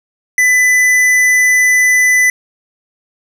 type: tone with tanh clipping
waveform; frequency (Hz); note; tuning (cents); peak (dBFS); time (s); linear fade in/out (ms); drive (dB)
triangle; 1999; B6; +20; -9; 0.38-2.3; 2; 17
effects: none